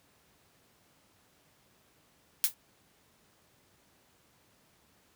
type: noise with exponential decay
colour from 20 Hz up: blue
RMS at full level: -21 dBFS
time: 2.44-2.54 s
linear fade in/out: 0 ms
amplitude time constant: 21 ms
effects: pink hiss -66 dBFS RMS until 5.15 s + high-pass 80 Hz 12 dB/octave